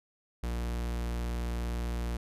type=tone; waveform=45% pulse; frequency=59 Hz; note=A#1; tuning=22 cents sharp; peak=-31 dBFS; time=0.43-2.17 s; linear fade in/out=5 ms; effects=resampled to 32000 Hz